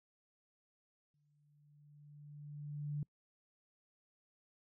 sine tone with exponential growth, 146.83 Hz, D3, in tune, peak -35 dBFS, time 1.14-3.03 s, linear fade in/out 2 ms, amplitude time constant 410 ms, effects noise-tail reverb RT60 0.1 s tail -26 dB re dry

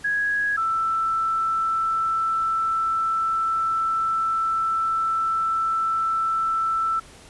sine tone pair in turn, 1661.2 / 1327.3 Hz, G#6 / E6, 0 / +12 cents, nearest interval major third, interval 388 cents, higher first, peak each -20 dBFS, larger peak neither, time 0.04-0.57 / 0.57-7 s, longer second, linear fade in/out 10 ms, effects pink hiss -47 dBFS RMS until 7.29 s + resampled to 24000 Hz

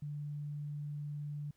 sine tone, 146.83 Hz, D3, in tune, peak -38 dBFS, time 0.02-1.51 s, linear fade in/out 5 ms, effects pink hiss -75 dBFS RMS until 1.56 s

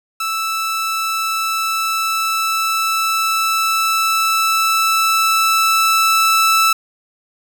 sawtooth tone with level ramp, 1318.5 Hz, E6, in tune, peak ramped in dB -15 to -7 dBFS, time 0.2-6.73 s, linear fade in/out 5 ms, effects none

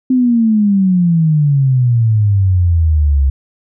sine exponential sweep, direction down, 260.7 to 66.5 Hz, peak -8 dBFS, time 0.1-3.3 s, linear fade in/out 5 ms, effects none

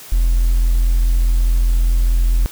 triangle tone with hard clipping, 42.4 Hz, E1, 50 cents sharp, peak -11 dBFS, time 0.12-2.46 s, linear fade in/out 0 ms, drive 3 dB, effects white hiss -37 dBFS RMS until 2.51 s

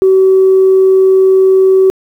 sine tone, 380 Hz, F#4, 46 cents sharp, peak -3 dBFS, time 0.02-1.9 s, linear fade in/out 0 ms, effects tanh soft clip ceiling 0 dBFS + 7-bit

